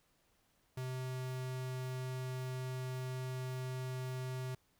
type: tone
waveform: square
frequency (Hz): 128.7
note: C3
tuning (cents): -28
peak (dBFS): -39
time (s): 0.77-4.55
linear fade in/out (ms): 5
effects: pink hiss -74 dBFS RMS until 4.79 s